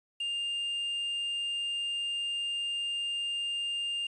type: tone with quantisation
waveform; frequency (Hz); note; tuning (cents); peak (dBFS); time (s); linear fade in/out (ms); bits
triangle; 2805; F7; +7; -29; 0.2-4.07; 5; 9
effects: resampled to 22050 Hz